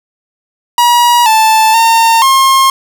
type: tone with pitch steps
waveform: 45% pulse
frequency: 960 / 879 / 911 / 1070 Hz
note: B5 / A5 / A#5 / C6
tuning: -49 / -2 / -40 / +38 cents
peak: -5 dBFS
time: 0.78-2.7 s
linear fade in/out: 2 ms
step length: 480 ms
effects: none